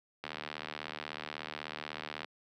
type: click train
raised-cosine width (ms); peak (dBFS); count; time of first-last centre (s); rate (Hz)
0.3; -22; 154; 0.24-2.245; 76.3
effects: high-pass 200 Hz 12 dB/octave